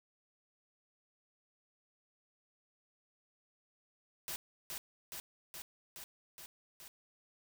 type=noise with echo; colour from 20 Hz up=white; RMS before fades=-41 dBFS; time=4.28-4.36 s; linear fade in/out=0 ms; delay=420 ms; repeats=6; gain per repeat=-2 dB; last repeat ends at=6.88 s; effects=none